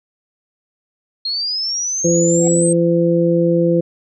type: linear sweep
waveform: sine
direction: up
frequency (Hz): 4198 to 8380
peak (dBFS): -18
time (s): 1.25-2.73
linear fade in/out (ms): 5
type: harmonic tone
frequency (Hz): 170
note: F3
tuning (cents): -46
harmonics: 1 / 2 / 3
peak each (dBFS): -16 / -16 / -16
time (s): 2.04-3.81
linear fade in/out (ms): 10
type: tone with exponential growth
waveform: triangle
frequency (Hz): 740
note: F#5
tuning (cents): 0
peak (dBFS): -22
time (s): 2.34-2.48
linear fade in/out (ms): 5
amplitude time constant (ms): 29
effects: none